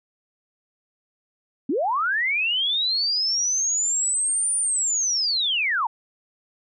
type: linear two-way sweep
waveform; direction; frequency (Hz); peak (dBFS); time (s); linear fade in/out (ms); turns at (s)
sine; up then down; 233.1 to 9400 to 839; -20; 1.69-5.87; 5; 4.56
effects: none